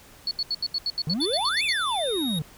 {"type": "tone bursts", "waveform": "sine", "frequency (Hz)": 4400, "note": "C#8", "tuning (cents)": -14, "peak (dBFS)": -23, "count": 13, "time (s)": [0.27, 1.727], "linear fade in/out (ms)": 2, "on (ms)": 41, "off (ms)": 77}
{"type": "exponential two-way sweep", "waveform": "triangle", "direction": "up then down", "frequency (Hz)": [142.6, 2700, 142.6], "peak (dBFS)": -23, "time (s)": [1.07, 2.42], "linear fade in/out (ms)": 2, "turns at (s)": 1.64}
{"type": "tone with pitch glide", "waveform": "square", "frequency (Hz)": [3520, 3751], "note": ["A7", "A#7"], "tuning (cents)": [0, 10], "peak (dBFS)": -29, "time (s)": [1.2, 2.39], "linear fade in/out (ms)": 5, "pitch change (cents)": 110, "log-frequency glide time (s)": [1.96, 2.18]}
{"effects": ["pink hiss -50 dBFS RMS until 2.57 s"]}